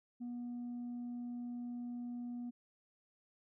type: tone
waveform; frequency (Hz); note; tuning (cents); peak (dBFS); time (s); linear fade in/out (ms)
sine; 242; B3; -35; -38; 0.2-2.51; 20
effects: tanh soft clip ceiling -39 dBFS